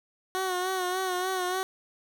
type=tone with vibrato; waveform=15% pulse; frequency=369.2 Hz; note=F#4; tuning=4 cents flat; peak=-21 dBFS; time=0.35-1.63 s; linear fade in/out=0 ms; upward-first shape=sine; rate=3.4 Hz; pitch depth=47 cents each way; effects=none